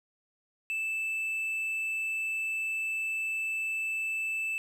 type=tone; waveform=triangle; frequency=2637 Hz; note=E7; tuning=in tune; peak=-28 dBFS; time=0.7-4.58 s; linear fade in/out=0 ms; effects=none